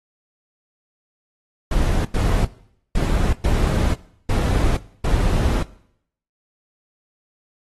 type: noise bursts at uneven times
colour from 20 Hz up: brown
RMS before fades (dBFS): -18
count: 6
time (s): 1.71-2.05 / 2.14-2.45 / 2.95-3.33 / 3.44-3.94 / 4.29-4.77 / 5.04-5.63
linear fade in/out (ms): 5
effects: noise-tail reverb RT60 0.7 s tail -19 dB re dry + AAC 32 kbps